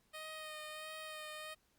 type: tone with vibrato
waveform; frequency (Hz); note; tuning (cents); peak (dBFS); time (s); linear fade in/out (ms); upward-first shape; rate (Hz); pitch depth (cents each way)
10% pulse; 620; D#5; -6; -37; 0.13-1.55; 20; sine; 1.5; 20
effects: pink hiss -75 dBFS RMS until 1.78 s + Opus 48 kbps